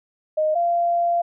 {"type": "tone pair in turn", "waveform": "sine", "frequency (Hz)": [619, 689.6], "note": ["D#5", "F5"], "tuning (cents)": [-9, -22], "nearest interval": "major second", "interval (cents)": 187, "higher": "second", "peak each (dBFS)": -17, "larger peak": "neither", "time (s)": [[0.37, 0.55], [0.55, 1.22]], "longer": "second", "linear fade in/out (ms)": 10, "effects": []}